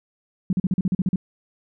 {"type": "tone bursts", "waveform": "sine", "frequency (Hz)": 185, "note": "F#3", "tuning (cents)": 0, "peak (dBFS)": -17, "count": 10, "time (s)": [0.5, 1.159], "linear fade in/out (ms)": 2, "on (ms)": 29, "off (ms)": 41, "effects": []}